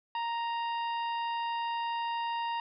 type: harmonic tone with a mistuned harmonic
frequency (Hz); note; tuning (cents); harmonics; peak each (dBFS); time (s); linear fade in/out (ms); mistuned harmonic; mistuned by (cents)
932.3; A#5; 0; 1 / 2 / 3 / 4 / 5; -31 / -43 / -42 / -50 / -54; 0.15-2.6; 2; 5; +49
effects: none